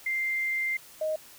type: tone pair in turn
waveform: sine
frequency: 2093 / 623.4 Hz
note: C7 / D#5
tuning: 0 / +3 cents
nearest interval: octave + major sixth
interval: 2097 cents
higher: first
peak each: -26 dBFS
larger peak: neither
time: 0.06-0.77 / 1.01-1.16 s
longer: first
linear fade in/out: 5 ms
effects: white hiss -51 dBFS RMS until 1.38 s